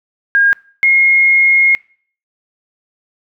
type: tone pair in turn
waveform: sine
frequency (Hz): 1620 / 2150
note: G#6 / C7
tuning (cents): -43 / +47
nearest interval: perfect fourth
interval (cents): 490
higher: second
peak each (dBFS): -7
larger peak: neither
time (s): 0.35-0.53 / 0.83-1.75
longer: second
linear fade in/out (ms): 0
effects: noise-tail reverb RT60 0.5 s tail -24 dB re dry